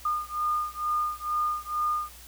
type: beating tone pair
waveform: sine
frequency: 1216 / 1218.2 Hz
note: D#6 / D#6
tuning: -40 / -37 cents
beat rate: 2.2 Hz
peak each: -29 dBFS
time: 0.05-2.1 s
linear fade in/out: 5 ms
effects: added 60 Hz sine -50 dBFS peak until 2.27 s + white hiss -49 dBFS RMS until 2.27 s